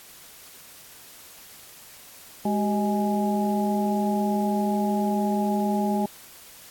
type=harmonic tone with a mistuned harmonic; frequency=207.7 Hz; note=G#3; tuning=in tune; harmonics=1 / 2 / 3 / 4; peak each=-23 / -30 / -32 / -28 dBFS; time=2.45-6.06 s; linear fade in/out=5 ms; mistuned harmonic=2; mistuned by=-130 cents; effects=white hiss -47 dBFS RMS until 6.7 s + AAC 64 kbps